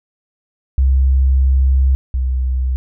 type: tone pair in turn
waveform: sine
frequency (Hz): 66.2 / 64.09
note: C2 / C2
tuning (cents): +21 / -35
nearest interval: minor second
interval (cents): 56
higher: first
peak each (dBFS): -9 / -14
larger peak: first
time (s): 0.78-1.95 / 2.14-2.76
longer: first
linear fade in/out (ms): 0
effects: none